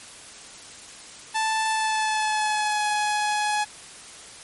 sawtooth tone with pitch glide, 880 to 840.7 Hz, A5 to G#5, 0 to +21 cents, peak -18 dBFS, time 1.34-3.65 s, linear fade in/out 20 ms, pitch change -79 cents, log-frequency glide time 1.7-2.85 s, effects white hiss -43 dBFS RMS until 4.43 s + MP3 48 kbps

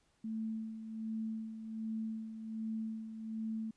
sine tone with tremolo, 221.1 Hz, A3, 9 cents sharp, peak -35 dBFS, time 0.24-3.71 s, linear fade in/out 5 ms, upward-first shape sine, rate 1.3 Hz, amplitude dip 60%, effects pink hiss -74 dBFS RMS until 3.76 s + resampled to 22050 Hz

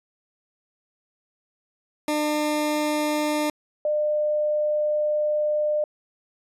20% pulse / sine tone pair in turn, 300.8 / 601.6 Hz, D4 / D5, +42 / +42 cents, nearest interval octave, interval 1200 cents, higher second, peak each -17 / -20 dBFS, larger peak first, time 2.08-3.5 / 3.85-5.84 s, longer second, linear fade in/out 2 ms, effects resampled to 32000 Hz

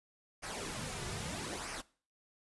pink noise with flanger, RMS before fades -41 dBFS, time 0.42-1.82 s, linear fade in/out 20 ms, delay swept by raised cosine 0.26 to 3.76 ms, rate 0.78 Hz, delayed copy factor -0.6, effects noise-tail reverb RT60 0.4 s tail -20 dB re dry + resampled to 24000 Hz

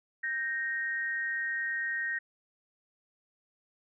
sine tone pair together, 1568 / 1864.7 Hz, G6 / A#6, 0 / 0 cents, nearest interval minor third, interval 300 cents, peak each -36 / -31 dBFS, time 0.23-2.19 s, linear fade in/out 10 ms, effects none

